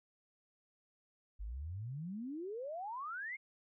sine exponential sweep, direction up, 46.97 to 2204 Hz, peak -40 dBFS, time 1.39-3.37 s, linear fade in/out 20 ms, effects none

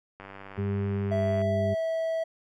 click train, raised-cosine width 0.5 ms, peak -28 dBFS, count 120, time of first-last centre 0.2-1.416 s, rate 97.9 Hz
harmonic tone, 100 Hz, G2, 35 cents sharp, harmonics 1 / 2 / 4, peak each -28 / -31 / -34 dBFS, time 0.57-1.75 s, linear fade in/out 20 ms
triangle tone with pitch glide, 659.3 to 651.7 Hz, E5 to E5, 0 to -20 cents, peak -24 dBFS, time 1.11-2.24 s, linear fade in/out 10 ms, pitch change -20 cents, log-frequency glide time 1.49-1.77 s
effects none

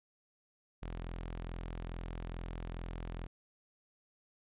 sawtooth tone, 42.35 Hz, E1, 48 cents sharp, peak -36 dBFS, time 0.82-3.27 s, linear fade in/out 10 ms, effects resampled to 8000 Hz

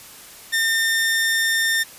sawtooth tone, 1810 Hz, A6, 48 cents sharp, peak -14 dBFS, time 0.52-1.84 s, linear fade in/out 20 ms, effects white hiss -42 dBFS RMS until 1.98 s + resampled to 32000 Hz

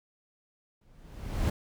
brown noise with exponential growth, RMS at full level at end -24 dBFS, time 0.81-1.5 s, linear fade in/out 5 ms, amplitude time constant 150 ms, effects none

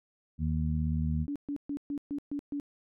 harmonic tone, 77.78 Hz, D#2, in tune, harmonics 1 / 2 / 3, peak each -30 / -31 / -34 dBFS, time 0.38-1.27 s, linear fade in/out 50 ms
sine tone bursts, 286.7 Hz, D4, 42 cents flat, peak -31 dBFS, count 7, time 1.28-2.599 s, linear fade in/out 0 ms, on 77 ms, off 130 ms
effects none

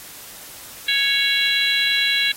harmonic tone with a mistuned harmonic, 554.4 Hz, C#5, in tune, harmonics 3 / 4 / 5 / 6 / 7, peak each -24 / -23 / -24 / -23 / -21 dBFS, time 0.88-2.32 s, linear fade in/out 5 ms, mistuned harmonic 7, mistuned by +33 cents, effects white hiss -39 dBFS RMS until 2.36 s + AAC 48 kbps

